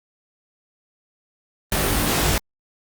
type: noise with comb filter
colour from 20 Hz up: pink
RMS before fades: -20 dBFS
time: 1.72-2.38 s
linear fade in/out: 2 ms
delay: 20 ms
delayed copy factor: +0.8
effects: Opus 32 kbps